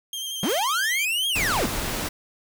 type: tone with vibrato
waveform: sawtooth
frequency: 3174 Hz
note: G7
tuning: 21 cents sharp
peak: -26 dBFS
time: 0.13-1.05 s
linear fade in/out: 2 ms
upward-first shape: square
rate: 11 Hz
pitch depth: 22 cents each way
type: linear two-way sweep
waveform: 45% pulse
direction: up then down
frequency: 152.5 to 3307 to 152.5 Hz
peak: -22 dBFS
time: 0.43-1.66 s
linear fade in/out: 2 ms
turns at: 1.28 s
type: noise with exponential decay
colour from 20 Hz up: white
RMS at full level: -32 dBFS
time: 0.49-0.84 s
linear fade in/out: 1 ms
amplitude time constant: 74 ms
type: noise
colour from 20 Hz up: pink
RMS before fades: -28 dBFS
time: 1.35-2.09 s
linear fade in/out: 10 ms
effects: none